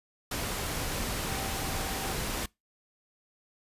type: tone in noise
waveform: sine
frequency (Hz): 775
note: G5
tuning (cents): -20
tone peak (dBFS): -41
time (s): 1.28-2.12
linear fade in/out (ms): 5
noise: pink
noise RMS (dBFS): -33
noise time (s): 0.31-2.46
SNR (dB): -11
effects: noise-tail reverb RT60 0.2 s tail -24 dB re dry + resampled to 32000 Hz